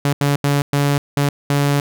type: tone bursts at uneven times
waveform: sawtooth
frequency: 142.6 Hz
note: C#3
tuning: 49 cents sharp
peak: -10 dBFS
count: 6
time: 0.05-0.13 / 0.21-0.36 / 0.44-0.62 / 0.73-0.98 / 1.17-1.29 / 1.5-1.8 s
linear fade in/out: 2 ms
effects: none